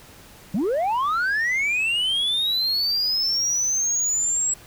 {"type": "linear sweep", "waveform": "sine", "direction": "up", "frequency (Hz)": [165.3, 7730], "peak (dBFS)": -17, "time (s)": [0.54, 4.54], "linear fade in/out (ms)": 5, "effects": ["tanh soft clip ceiling -19 dBFS", "pink hiss -47 dBFS RMS until 4.66 s"]}